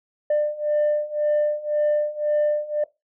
sine beating tone pair, 596 / 597.9 Hz, D5 / D5, +25 / +31 cents, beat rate 1.9 Hz, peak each -22 / -20 dBFS, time 0.3-2.84 s, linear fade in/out 5 ms, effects noise-tail reverb RT60 0.2 s tail -19 dB re dry + tanh soft clip ceiling -15 dBFS

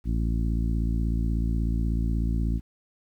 harmonic tone, 56.4 Hz, A1, 44 cents sharp, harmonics 1 / 2 / 3 / 4 / 5 / 6, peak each -24 / -31 / -33 / -34 / -37 / -43 dBFS, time 0.04-2.61 s, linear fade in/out 50 ms, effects 10-bit

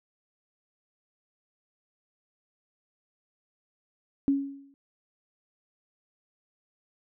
sine tone with exponential decay, 277.2 Hz, C#4, in tune, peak -18 dBFS, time 4.28-4.74 s, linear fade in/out 0 ms, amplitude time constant 100 ms, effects none

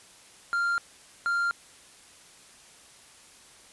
triangle tone pair in turn, 1392 / 1392 Hz, F6 / F6, -6 / -6 cents, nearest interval unison, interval 0 cents, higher neither, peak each -22 dBFS, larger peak neither, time 0.53-0.78 / 1.26-1.51 s, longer neither, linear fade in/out 0 ms, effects white hiss -53 dBFS RMS until 3.72 s + resampled to 24000 Hz

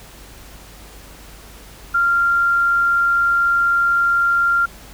sine tone, 1388 Hz, F6, 11 cents flat, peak -13 dBFS, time 1.94-4.66 s, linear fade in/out 10 ms, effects added 50 Hz sine -42 dBFS peak until 4.93 s + pink hiss -42 dBFS RMS until 4.93 s

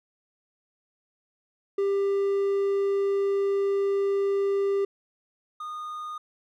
triangle tone pair in turn, 396.6 / 1228.2 Hz, G4 / D#6, +20 / -23 cents, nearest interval octave + minor sixth, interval 1957 cents, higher second, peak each -20 / -31 dBFS, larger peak first, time 1.78-4.85 / 5.6-6.18 s, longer first, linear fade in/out 5 ms, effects none

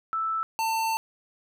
sine / square tone pair in turn, 1318.5 / 895.1 Hz, E6 / A5, 0 / +29 cents, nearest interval perfect fifth, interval 671 cents, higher first, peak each -25 dBFS, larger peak neither, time 0.13-0.43 / 0.59-0.97 s, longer second, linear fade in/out 0 ms, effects none

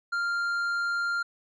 sine tone with tanh clipping, 1395 Hz, F6, 2 cents flat, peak -27 dBFS, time 0.12-1.23 s, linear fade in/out 10 ms, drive 7 dB, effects none

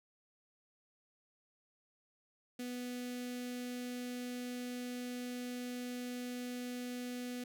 sawtooth tone with notch filter, 246.9 Hz, B3, in tune, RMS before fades -42 dBFS, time 2.59-7.44 s, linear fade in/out 5 ms, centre 1000 Hz, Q 0.77, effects none

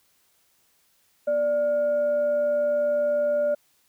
sine tone with frequency modulation, 587.3 Hz, D5, in tune, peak -20 dBFS, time 1.27-3.55 s, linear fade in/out 10 ms, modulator 829 Hz, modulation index 0.22, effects white hiss -65 dBFS RMS until 3.88 s

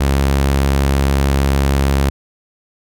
sawtooth tone with vibrato, 68.8 Hz, C#2, 12 cents flat, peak -8 dBFS, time 0-2.1 s, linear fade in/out 10 ms, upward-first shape triangle, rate 6.5 Hz, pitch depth 8 cents each way, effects none

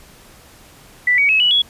sine tone with pitch steps, 1975.5 / 2256 / 2577 / 2943 / 3361 Hz, B6 / C#7 / E7 / F#7 / G#7, 0 / +30 / -40 / -10 / +20 cents, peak -11 dBFS, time 1.07-1.62 s, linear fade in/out 5 ms, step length 110 ms, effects pink hiss -45 dBFS RMS until 1.69 s + resampled to 32000 Hz

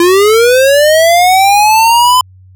square linear sweep, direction up, 338.8 to 1019 Hz, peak -5 dBFS, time 0-2.21 s, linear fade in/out 2 ms, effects added 93 Hz sine -36 dBFS peak until 2.55 s

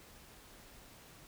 silence, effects pink hiss -57 dBFS RMS until 1.27 s

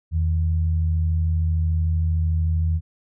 sine tone pair together, 82.53 / 155.8 Hz, E2 / D#3, +3 / +3 cents, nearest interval major seventh, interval 1100 cents, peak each -18 / -29 dBFS, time 0.11-2.81 s, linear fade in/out 50 ms, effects none

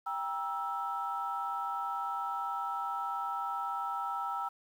sine chord, E diminished, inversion first, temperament just, 791.1 / 949.3 / 1318.5 Hz, G5 / Bb5 / E6, +16 / +31 / 0 cents, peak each -37 / -38 / -35 dBFS, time 0.06-4.49 s, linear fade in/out 10 ms, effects tanh soft clip ceiling -24 dBFS + 10-bit

